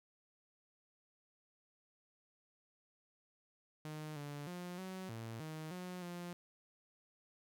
sawtooth tone with pitch steps, 153.7 / 145 / 177.8 / 187.4 / 113.6 / 156.8 / 181 / 175.2 Hz, D#3 / D3 / F3 / F#3 / A#2 / D#3 / F#3 / F3, -21 / -22 / +31 / +22 / -44 / +14 / -38 / +6 cents, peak -40 dBFS, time 3.85-6.33 s, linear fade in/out 0 ms, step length 310 ms, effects none

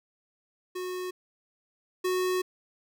square tone pair in turn, 365.6 / 367.7 Hz, F#4 / F#4, -21 / -11 cents, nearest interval unison, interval 10 cents, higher second, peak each -33 / -26 dBFS, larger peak second, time 0.75-1.11 / 2.04-2.42 s, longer second, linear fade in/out 10 ms, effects none

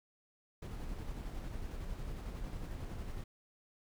brown noise with tremolo, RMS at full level -41 dBFS, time 0.62-3.24 s, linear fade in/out 5 ms, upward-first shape square, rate 11 Hz, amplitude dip 25%, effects none

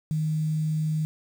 sine tone with quantisation, 155.56 Hz, D#3, in tune, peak -23 dBFS, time 0.11-1.05 s, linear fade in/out 0 ms, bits 8, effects none

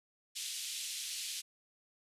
pink band-pass noise, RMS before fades -41 dBFS, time 0.35-1.42 s, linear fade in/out 20 ms, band 2900 to 11000 Hz, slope 24 dB/octave, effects resampled to 32000 Hz

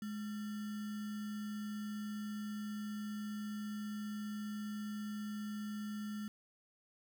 sine tone with sample-and-hold, 210.2 Hz, G#3, 21 cents sharp, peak -39 dBFS, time 0.02-6.28 s, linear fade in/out 2 ms, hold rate 1575 Hz, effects none

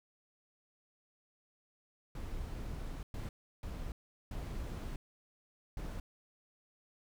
brown noise bursts at uneven times, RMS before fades -41 dBFS, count 5, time 2.15-3.03 / 3.14-3.29 / 3.63-3.92 / 4.31-4.96 / 5.77-6 s, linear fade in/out 2 ms, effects none

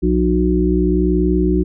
harmonic tone with a mistuned harmonic, 61 Hz, B1, 21 cents flat, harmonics 1 / 3 / 5 / 6, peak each -18 / -18 / -18 / -18 dBFS, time 0.02-1.64 s, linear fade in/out 20 ms, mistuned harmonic 3, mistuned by -33 cents, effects none

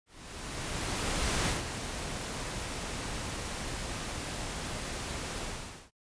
pink noise with ADSR envelope, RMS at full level -29 dBFS, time 0.06-5.91 s, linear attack 1400 ms, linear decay 160 ms, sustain -8 dB, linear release 470 ms, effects noise-tail reverb RT60 0.1 s tail -24 dB re dry + resampled to 22050 Hz

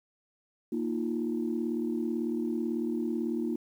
sine chord, Bb suspended fourth, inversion none, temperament equal, 233.1 / 311.1 / 349.2 Hz, Bb3 / Eb4 / F4, 0 / 0 / 0 cents, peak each -31 / -33 / -33 dBFS, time 0.72-3.56 s, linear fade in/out 5 ms, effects tanh soft clip ceiling -20 dBFS + 10-bit

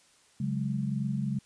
sine chord, C# suspended fourth, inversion none, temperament equal, 138.59 / 185 / 207.7 Hz, C#3 / F#3 / G#3, 0 / 0 / 0 cents, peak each -31 / -35 / -32 dBFS, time 0.4-1.39 s, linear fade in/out 5 ms, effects white hiss -62 dBFS RMS until 1.45 s + resampled to 22050 Hz

